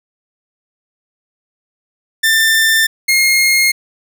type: tone pair in turn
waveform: sawtooth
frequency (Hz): 1786 / 2143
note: A6 / C7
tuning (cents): +25 / +41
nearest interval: minor third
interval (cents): 316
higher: second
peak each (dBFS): -6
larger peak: neither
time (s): 2.23-2.87 / 3.08-3.72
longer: neither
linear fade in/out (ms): 10
effects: none